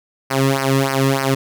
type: tone with flanger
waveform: sawtooth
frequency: 135.4 Hz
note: C#3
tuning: 40 cents flat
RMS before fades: -17 dBFS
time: 0.3-1.35 s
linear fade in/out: 10 ms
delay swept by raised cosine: 0.27 to 1.37 ms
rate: 3.3 Hz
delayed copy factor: -1
effects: none